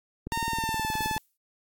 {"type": "click train", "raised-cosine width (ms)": 3, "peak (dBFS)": -22, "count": 18, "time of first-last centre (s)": [0.27, 1.165], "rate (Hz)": 19}
{"type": "tone with pitch glide", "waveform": "sawtooth", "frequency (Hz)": [917, 870], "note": ["A#5", "A5"], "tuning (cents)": [-29, -20], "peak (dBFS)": -24, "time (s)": [0.32, 1.18], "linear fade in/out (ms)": 0, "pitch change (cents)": -91, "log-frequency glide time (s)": [0.49, 0.93]}
{"type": "noise with exponential decay", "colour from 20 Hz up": "violet", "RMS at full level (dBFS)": -38, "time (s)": [1.02, 1.37], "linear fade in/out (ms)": 2, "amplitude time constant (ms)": 74}
{"effects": ["AAC 64 kbps"]}